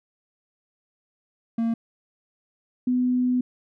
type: tone pair in turn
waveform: triangle / sine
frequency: 229.1 / 250 Hz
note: A#3 / B3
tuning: -30 / +21 cents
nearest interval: major second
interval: 151 cents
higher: second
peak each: -19 dBFS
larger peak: neither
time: 1.58-1.74 / 2.87-3.41 s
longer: second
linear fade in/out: 5 ms
effects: none